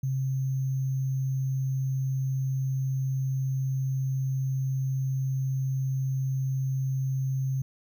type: tone with sample-and-hold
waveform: sine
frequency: 132.7 Hz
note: C3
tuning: 25 cents sharp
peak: -25 dBFS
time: 0.03-7.62 s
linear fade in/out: 5 ms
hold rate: 6300 Hz
effects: none

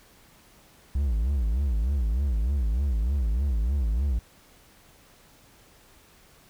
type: tone with vibrato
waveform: triangle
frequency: 61.74 Hz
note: B1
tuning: in tune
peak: -20 dBFS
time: 0.95-4.19 s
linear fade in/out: 5 ms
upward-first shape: sine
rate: 3.3 Hz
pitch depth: 270 cents each way
effects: pink hiss -56 dBFS RMS until 6.49 s

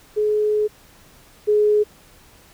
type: tone pair in turn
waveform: sine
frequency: 423.5 / 420.3 Hz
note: G#4 / G#4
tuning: +34 / +21 cents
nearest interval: unison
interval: 13 cents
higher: first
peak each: -16 / -13 dBFS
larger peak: second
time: 0.16-0.68 / 1.47-1.84 s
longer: first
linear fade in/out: 20 ms
effects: pink hiss -50 dBFS RMS until 2.53 s

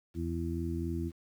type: harmonic tone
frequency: 83.8 Hz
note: E2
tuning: 29 cents sharp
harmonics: 1 / 2 / 3 / 4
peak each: -35 / -39 / -39 / -37 dBFS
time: 0.14-1.12 s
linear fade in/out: 50 ms
effects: 10-bit

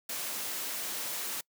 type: noise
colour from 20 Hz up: white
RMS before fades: -36 dBFS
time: 0.09-1.41 s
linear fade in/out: 5 ms
effects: noise-tail reverb RT60 0.1 s tail -26 dB re dry + high-pass 200 Hz 12 dB/octave

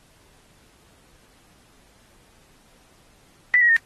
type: tone with pitch steps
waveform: sine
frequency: 1975.5 / 1902.7 / 1832.6 Hz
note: B6 / A#6 / A#6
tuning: 0 / +35 / -30 cents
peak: -13 dBFS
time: 3.54-3.765 s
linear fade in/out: 0 ms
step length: 75 ms
effects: pink hiss -57 dBFS RMS until 3.85 s + AAC 32 kbps

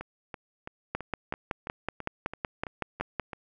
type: two click trains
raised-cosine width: 0.5 ms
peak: -14 / -22 dBFS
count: 13 / 11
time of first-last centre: 0.95-3.197 / 0.01-3.332 s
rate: 5.34 / 3.01 Hz
effects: none

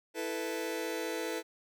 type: chord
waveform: sawtooth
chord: E suspended fourth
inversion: none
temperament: just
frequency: 329.6 / 439.5 / 494.4 Hz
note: E4 / A4 / B4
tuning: 0 / -2 / +2 cents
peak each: -34 dBFS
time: 0.14-1.43 s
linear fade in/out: 50 ms
effects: none

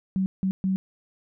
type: tone bursts at uneven times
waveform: sine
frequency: 189.9 Hz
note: F#3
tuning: 45 cents sharp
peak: -21 dBFS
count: 3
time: 0.16-0.26 / 0.43-0.51 / 0.64-0.76 s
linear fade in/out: 0 ms
effects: none

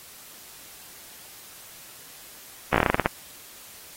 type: slowing click train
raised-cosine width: 0.5 ms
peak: -4 dBFS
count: 11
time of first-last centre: 2.73-3.059 s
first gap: 14 ms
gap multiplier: 1.18
effects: white hiss -46 dBFS RMS until 3.96 s + AAC 48 kbps

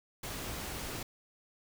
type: noise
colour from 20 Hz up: pink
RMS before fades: -40 dBFS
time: 0.23-1.03 s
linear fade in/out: 5 ms
effects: none

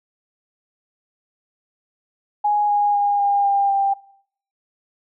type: tone with pitch steps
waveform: sine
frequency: 830.6 / 822.5 / 814.4 / 806.5 / 798.6 / 790.8 Hz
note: G#5 / G#5 / G#5 / G5 / G5 / G5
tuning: 0 / -17 / -34 / +49 / +32 / +15 cents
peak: -15 dBFS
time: 2.44-3.94 s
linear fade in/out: 10 ms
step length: 250 ms
effects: noise-tail reverb RT60 0.6 s tail -20 dB re dry

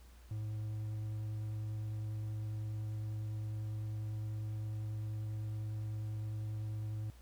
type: tone with vibrato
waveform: triangle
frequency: 107.5 Hz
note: A2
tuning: 40 cents flat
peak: -35 dBFS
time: 0.31-7.1 s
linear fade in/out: 0 ms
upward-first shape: sine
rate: 10 Hz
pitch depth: 8 cents each way
effects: added 60 Hz sine -55 dBFS peak until 7.21 s + pink hiss -65 dBFS RMS until 7.21 s

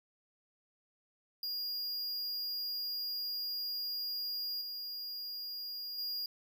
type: tone with level steps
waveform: square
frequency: 4839 Hz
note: D#8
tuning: 49 cents flat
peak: -36 / -40 / -36 dBFS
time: 1.43-6.26 s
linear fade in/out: 2 ms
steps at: 4.61 / 5.98 s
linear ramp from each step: 5 ms
effects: none

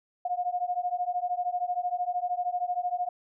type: beating tone pair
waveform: sine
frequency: 710 / 723 Hz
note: F5 / F#5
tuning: +28 / -40 cents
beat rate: 13 Hz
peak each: -30 dBFS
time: 0.25-3.09 s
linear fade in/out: 5 ms
effects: none

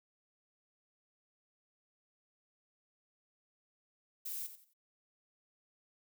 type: noise with echo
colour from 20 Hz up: violet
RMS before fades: -41 dBFS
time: 4.25-4.47 s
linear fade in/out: 10 ms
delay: 89 ms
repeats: 3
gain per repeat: -11 dB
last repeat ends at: 4.737 s
effects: none

